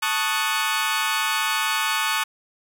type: chord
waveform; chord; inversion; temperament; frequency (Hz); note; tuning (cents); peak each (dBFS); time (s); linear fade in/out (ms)
20% pulse; D# half-diminished seventh; second; equal; 880 / 1108.7 / 1244.5 / 1480; A5 / C#6 / D#6 / F#6; 0 / 0 / 0 / 0; -22; 0.02-2.24; 10
effects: none